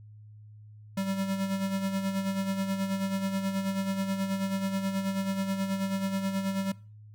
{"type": "tone with tremolo", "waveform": "square", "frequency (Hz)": 193.8, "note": "G3", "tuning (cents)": -20, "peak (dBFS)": -27, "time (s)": [0.97, 6.72], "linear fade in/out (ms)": 5, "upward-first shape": "sine", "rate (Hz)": 9.3, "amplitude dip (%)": 55, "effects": ["noise-tail reverb RT60 0.4 s tail -22 dB re dry", "added 106 Hz sine -47 dBFS peak until 7.14 s"]}